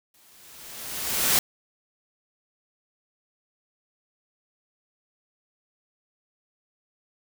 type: noise with exponential growth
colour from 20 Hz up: white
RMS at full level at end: -19 dBFS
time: 0.14-1.39 s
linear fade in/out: 2 ms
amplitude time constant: 270 ms
effects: none